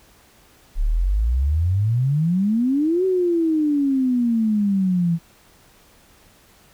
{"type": "exponential two-way sweep", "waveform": "sine", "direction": "up then down", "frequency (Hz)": [33.28, 381.1, 164.3], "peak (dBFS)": -16, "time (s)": [0.75, 5.19], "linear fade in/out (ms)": 50, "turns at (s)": 3.05, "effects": ["pink hiss -53 dBFS RMS until 6.73 s"]}